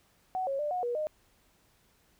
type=tone with pitch steps; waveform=sine; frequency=747 / 547 / 593 / 726 / 481.5 / 613 Hz; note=F#5 / C#5 / D5 / F#5 / B4 / D#5; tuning=+16 / -23 / +17 / -33 / -44 / -26 cents; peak=-29 dBFS; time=0.35-1.07 s; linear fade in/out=0 ms; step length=120 ms; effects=pink hiss -67 dBFS RMS until 2.19 s